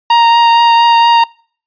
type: tone with vibrato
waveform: 45% pulse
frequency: 933 Hz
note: A#5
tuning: 1 cent sharp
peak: -5 dBFS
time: 0.1-1.24 s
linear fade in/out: 5 ms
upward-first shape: triangle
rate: 4.3 Hz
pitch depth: 14 cents each way
effects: noise-tail reverb RT60 0.5 s tail -26 dB re dry + resampled to 11025 Hz